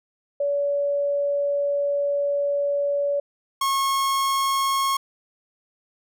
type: tone pair in turn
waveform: sine / 45% pulse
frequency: 570 / 1089.1 Hz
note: C#5 / C#6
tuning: +48 / -31 cents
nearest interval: major seventh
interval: 1121 cents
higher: second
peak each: -20 dBFS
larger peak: neither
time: 0.4-3.2 / 3.61-4.97 s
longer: first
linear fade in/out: 5 ms
effects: none